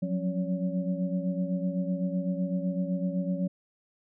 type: tone cluster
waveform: sine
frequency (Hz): 179.7 / 187.6 / 274.5 / 566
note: F3 / F#3 / C#4 / C#5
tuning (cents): +50 / +24 / -17 / +36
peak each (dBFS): -29 / -32 / -37 / -37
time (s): 0.02-3.48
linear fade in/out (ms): 10
effects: none